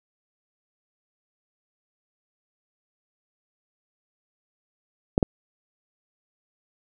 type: clicks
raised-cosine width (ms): 2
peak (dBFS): -5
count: 2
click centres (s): 5.179 / 5.228
effects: none